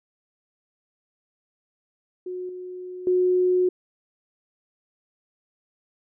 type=tone with level steps; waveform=sine; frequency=364.3 Hz; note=F#4; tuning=27 cents flat; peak=-29 / -33 / -17 dBFS; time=2.26-3.69 s; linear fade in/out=5 ms; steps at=2.49 / 3.07 s; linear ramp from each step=2 ms; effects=none